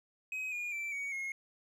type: tone with pitch steps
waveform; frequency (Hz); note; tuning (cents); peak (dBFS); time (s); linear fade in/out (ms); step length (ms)
triangle; 2531 / 2432 / 2337 / 2246 / 2158; D#7 / D#7 / D7 / C#7 / C#7; +29 / -40 / -9 / +22 / -47; -34; 0.32-1.32; 2; 200
effects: none